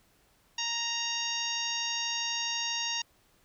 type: harmonic tone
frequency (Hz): 932.3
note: A#5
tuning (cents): 0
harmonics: 1 / 2 / 3 / 4 / 5 / 6 / 7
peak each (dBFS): -40 / -40 / -35 / -37 / -40 / -36 / -40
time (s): 0.58-3.02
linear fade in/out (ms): 5
effects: pink hiss -66 dBFS RMS until 3.44 s